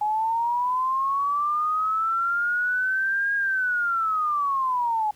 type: linear two-way sweep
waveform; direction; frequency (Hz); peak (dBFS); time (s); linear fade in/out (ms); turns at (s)
sine; up then down; 835 to 1635 to 835; -21; 0.01-5.11; 5; 3.35
effects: pink hiss -56 dBFS RMS until 5.15 s + high-pass 60 Hz 12 dB/octave